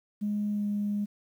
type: tone with pitch glide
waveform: sine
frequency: 207.7 to 205.7 Hz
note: G#3 to G#3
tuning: 0 to -16 cents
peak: -26 dBFS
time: 0.21-1.06 s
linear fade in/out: 20 ms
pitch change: -16 cents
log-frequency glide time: 0.52-0.66 s
effects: tanh soft clip ceiling -22 dBFS + 10-bit